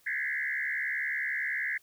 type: tone with frequency modulation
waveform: sine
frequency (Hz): 1864.7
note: A#6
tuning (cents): 0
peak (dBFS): -29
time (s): 0.06-1.78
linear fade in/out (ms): 10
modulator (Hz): 70.7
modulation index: 3.6
effects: white hiss -64 dBFS RMS until 1.82 s